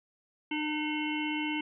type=harmonic tone with a mistuned harmonic; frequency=302.7 Hz; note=D#4; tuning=48 cents flat; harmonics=1 / 3 / 5 / 7 / 9 / 10; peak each=-32 / -39 / -46 / -37 / -39 / -41 dBFS; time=0.51-1.61 s; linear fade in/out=5 ms; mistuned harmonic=7; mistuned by=+34 cents; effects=none